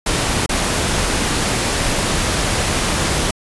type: noise with dropouts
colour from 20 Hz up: pink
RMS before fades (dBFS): -18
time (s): 0.06-3.31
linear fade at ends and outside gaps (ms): 5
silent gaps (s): 0.462-0.491
effects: resampled to 24000 Hz